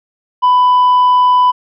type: tone with tanh clipping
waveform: triangle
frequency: 996 Hz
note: B5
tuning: 14 cents sharp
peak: -7 dBFS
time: 0.42-1.52 s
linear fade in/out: 20 ms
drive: 7 dB
effects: none